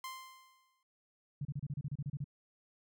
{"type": "tone with exponential decay", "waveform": "sawtooth", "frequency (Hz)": 1045, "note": "C6", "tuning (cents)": -2, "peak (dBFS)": -36, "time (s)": [0.04, 0.83], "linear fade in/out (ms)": 2, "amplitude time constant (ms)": 170}
{"type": "tone bursts", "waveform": "sine", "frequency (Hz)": 142.5, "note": "C#3", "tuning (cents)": 48, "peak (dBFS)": -35, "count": 12, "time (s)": [1.41, 2.243], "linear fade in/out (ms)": 5, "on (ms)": 41, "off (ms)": 31}
{"effects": []}